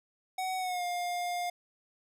square tone with pitch glide, 749 to 707.4 Hz, F#5 to F5, +21 to +22 cents, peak -32 dBFS, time 0.38-1.5 s, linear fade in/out 5 ms, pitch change -99 cents, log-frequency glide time 0.58-0.84 s, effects resampled to 32000 Hz

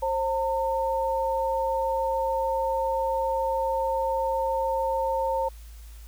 sine tone pair together, 533 / 906.8 Hz, C5 / A#5, +32 / -48 cents, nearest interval major sixth, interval 920 cents, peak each -26 dBFS, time 0.02-5.49 s, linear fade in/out 10 ms, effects added 55 Hz sine -41 dBFS peak until 6.07 s + white hiss -55 dBFS RMS until 6.07 s

